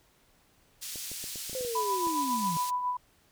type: band-pass noise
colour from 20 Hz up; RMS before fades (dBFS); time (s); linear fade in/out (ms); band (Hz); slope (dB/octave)
pink; -39; 0.81-2.71; 20; 4500 to 16000; 12
type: clicks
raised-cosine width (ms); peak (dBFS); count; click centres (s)
2; -32; 9; 0.958 / 1.116 / 1.241 / 1.358 / 1.496 / 1.531 / 1.609 / 1.649 / 2.07
type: linear sweep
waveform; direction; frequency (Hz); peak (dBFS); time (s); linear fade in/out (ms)
sine; down; 523.3 to 155.56; -32; 1.55-2.57; 0
type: tone with tremolo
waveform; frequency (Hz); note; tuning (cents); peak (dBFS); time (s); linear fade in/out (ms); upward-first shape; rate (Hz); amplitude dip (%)
sine; 992; B5; +7; -26; 1.75-2.97; 5; sine; 7.3; 45
effects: pink hiss -65 dBFS RMS until 3.31 s